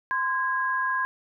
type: tone pair together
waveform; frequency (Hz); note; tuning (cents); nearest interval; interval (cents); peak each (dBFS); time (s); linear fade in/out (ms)
sine; 1035 / 1641.5; C6 / G#6; -19 / -21; minor sixth; 798; -26 / -26; 0.11-1.05; 0
effects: none